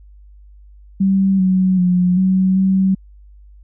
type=tone with pitch steps; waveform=sine; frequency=193.4 / 186.7 / 179.8 / 188.1 / 190.8 Hz; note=G3 / F#3 / F#3 / F#3 / G3; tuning=-23 / +16 / -49 / +29 / -47 cents; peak=-11 dBFS; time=1-2.95 s; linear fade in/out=10 ms; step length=390 ms; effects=added 50 Hz sine -40 dBFS peak until 3.63 s